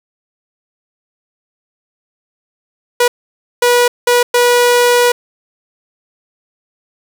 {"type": "tone bursts at uneven times", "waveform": "sawtooth", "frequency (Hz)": 485.9, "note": "B4", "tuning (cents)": -28, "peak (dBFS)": -4, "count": 4, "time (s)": [[3, 3.08], [3.62, 3.88], [4.07, 4.23], [4.34, 5.12]], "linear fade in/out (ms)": 5, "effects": []}